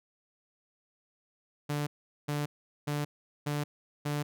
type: tone bursts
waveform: sawtooth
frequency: 146.83 Hz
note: D3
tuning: in tune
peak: -26 dBFS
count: 5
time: 1.69-4.23 s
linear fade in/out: 10 ms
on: 180 ms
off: 410 ms
effects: none